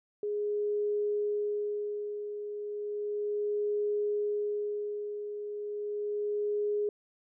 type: tone with tremolo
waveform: sine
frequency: 415.3 Hz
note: G#4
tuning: in tune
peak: -27 dBFS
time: 0.23-6.89 s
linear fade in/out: 2 ms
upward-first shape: sine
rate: 0.34 Hz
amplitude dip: 60%
effects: none